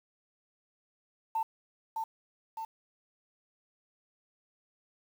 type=tone with echo; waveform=sine; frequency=893 Hz; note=A5; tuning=25 cents sharp; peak=-27 dBFS; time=1.35-1.43 s; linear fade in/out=5 ms; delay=610 ms; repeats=2; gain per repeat=-4 dB; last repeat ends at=2.65 s; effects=tanh soft clip ceiling -23 dBFS + 9-bit